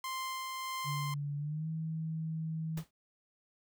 sawtooth tone with tremolo, 1046.5 Hz, C6, in tune, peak -32 dBFS, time 0.04-1.14 s, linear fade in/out 2 ms, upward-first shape sine, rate 1.6 Hz, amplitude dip 25%
sine tone with pitch glide, 144.3 to 160.11 Hz, D3 to D#3, -30 to +50 cents, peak -34 dBFS, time 0.84-2.84 s, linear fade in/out 50 ms, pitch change +180 cents, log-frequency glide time 1.37-1.68 s
pink noise with exponential decay, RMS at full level -42 dBFS, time 2.77-2.91 s, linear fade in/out 5 ms, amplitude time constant 29 ms
effects none

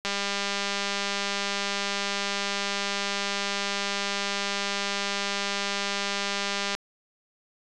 click train, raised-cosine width 0.2 ms, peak -11 dBFS, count 1341, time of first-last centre 0.05-6.75 s, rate 200 Hz, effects resampled to 24000 Hz

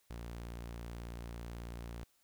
sawtooth tone, 58.27 Hz, A#1, in tune, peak -39 dBFS, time 0.1-2.04 s, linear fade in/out 5 ms, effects white hiss -73 dBFS RMS until 2.23 s

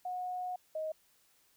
sine tone pair in turn, 728 / 627.4 Hz, F#5 / D#5, -28 / +14 cents, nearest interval minor third, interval 258 cents, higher first, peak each -35 / -34 dBFS, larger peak second, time 0.05-0.56 / 0.75-0.92 s, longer first, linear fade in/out 5 ms, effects white hiss -69 dBFS RMS until 1.56 s

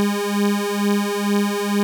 30% pulse beating tone pair, 202.6 / 204.8 Hz, G#3 / G#3, -43 / -24 cents, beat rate 2.2 Hz, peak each -18 dBFS, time 0-1.83 s, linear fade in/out 0 ms, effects 7-bit

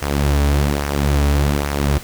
sawtooth tone with flanger, 71.6 Hz, D2, 43 cents flat, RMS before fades -17 dBFS, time 0.02-1.98 s, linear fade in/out 0 ms, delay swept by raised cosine 0.24 to 5.84 ms, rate 1.2 Hz, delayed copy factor -0.55, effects pink hiss -35 dBFS RMS until 2.03 s

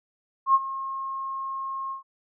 sine tone with ADSR envelope, 1076 Hz, C6, 48 cents sharp, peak -13 dBFS, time 0.46-2.03 s, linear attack 85 ms, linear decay 38 ms, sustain -16 dB, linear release 120 ms, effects none

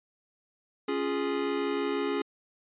square chord, Db major, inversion none, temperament equal, 277.2 / 349.2 / 415.3 Hz, Db4 / F4 / Ab4, 0 / 0 / 0 cents, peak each -33 / -35 / -31 dBFS, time 0.88-2.22 s, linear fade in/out 5 ms, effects resampled to 8000 Hz

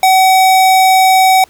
square tone, 756 Hz, F#5, 37 cents sharp, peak -6 dBFS, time 0.03-1.44 s, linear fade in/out 2 ms, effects pink hiss -46 dBFS RMS until 1.49 s

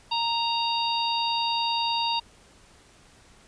harmonic tone, 930 Hz, A#5, 4 cents flat, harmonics 1 / 3 / 4 / 5, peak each -26 / -31 / -30 / -32 dBFS, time 0.11-2.2 s, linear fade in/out 10 ms, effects pink hiss -55 dBFS RMS until 3.47 s + resampled to 22050 Hz

